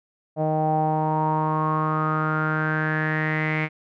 sawtooth tone with low-pass filter sweep, 155.56 Hz, D#3, in tune, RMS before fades -23 dBFS, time 0.36-3.69 s, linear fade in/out 50 ms, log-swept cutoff 680 to 2200 Hz, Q 8.1, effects none

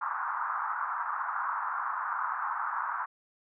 white band-pass noise, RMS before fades -33 dBFS, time 0.01-3.06 s, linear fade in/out 10 ms, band 900 to 1400 Hz, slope 48 dB/octave, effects none

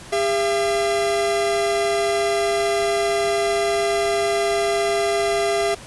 45% pulse tone pair together, 402.9 / 677.4 Hz, G4 / E5, +48 / +47 cents, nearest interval major sixth, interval 899 cents, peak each -21 dBFS, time 0.12-5.75 s, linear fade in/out 10 ms, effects pink hiss -40 dBFS RMS until 5.86 s + resampled to 24000 Hz

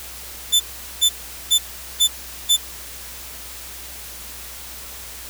sawtooth tone bursts, 3520 Hz, A7, in tune, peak -9 dBFS, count 5, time 0.52-2.57 s, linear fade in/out 20 ms, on 82 ms, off 410 ms, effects added 61 Hz sine -43 dBFS peak until 5.29 s + white hiss -36 dBFS RMS until 5.29 s

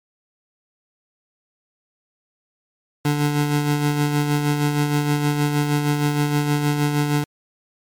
25% pulse tone with tremolo, 146.83 Hz, D3, in tune, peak -12 dBFS, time 3.05-7.24 s, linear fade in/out 2 ms, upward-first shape sine, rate 6.4 Hz, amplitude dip 45%, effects MP3 96 kbps

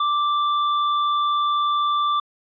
sine tone with tanh clipping, 1174.7 Hz, D6, in tune, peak -20 dBFS, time 0-2.2 s, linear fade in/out 5 ms, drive 14 dB, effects resampled to 11025 Hz

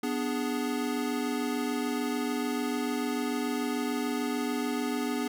square chord, G# diminished, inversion first, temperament equal, 246.9 / 293.7 / 415.3 Hz, B3 / D4 / G#4, 0 / 0 / 0 cents, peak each -32 / -34 / -36 dBFS, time 0.03-5.28 s, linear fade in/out 5 ms, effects none

